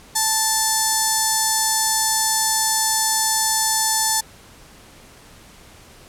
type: tone with notch filter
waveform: 5% pulse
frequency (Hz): 880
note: A5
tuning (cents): 0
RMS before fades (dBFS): -19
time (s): 0.15-4.21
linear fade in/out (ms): 10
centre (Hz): 2600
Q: 0.58
effects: pink hiss -46 dBFS RMS until 6.08 s + low-pass 12000 Hz 12 dB/octave